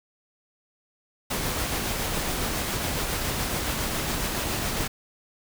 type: noise with tremolo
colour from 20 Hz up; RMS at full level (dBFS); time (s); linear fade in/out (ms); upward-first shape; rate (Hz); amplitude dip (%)
pink; -27; 1.3-4.88; 10; sine; 7.2; 25
effects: none